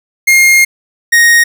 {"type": "tone pair in turn", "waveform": "45% pulse", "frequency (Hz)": [2131, 1867.6], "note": ["C7", "A#6"], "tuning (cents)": [31, 3], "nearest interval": "major second", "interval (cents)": 228, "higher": "first", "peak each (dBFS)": -4, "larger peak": "neither", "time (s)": [[0.27, 0.65], [1.12, 1.44]], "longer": "first", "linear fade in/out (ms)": 10, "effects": []}